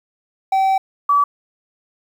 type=tone pair in turn; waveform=triangle / sine; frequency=770 / 1147.7 Hz; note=G5 / D6; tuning=-31 / -40 cents; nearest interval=perfect fifth; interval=691 cents; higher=second; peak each=-11 dBFS; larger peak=neither; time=0.52-0.78 / 1.09-1.24 s; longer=first; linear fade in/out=5 ms; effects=8-bit